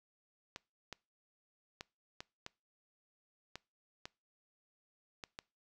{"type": "clicks", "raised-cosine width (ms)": 0.2, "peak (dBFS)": -26, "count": 9, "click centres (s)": [0.561, 0.927, 1.809, 2.205, 2.464, 3.556, 4.055, 5.238, 5.389], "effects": ["noise-tail reverb RT60 0.3 s tail -24 dB re dry"]}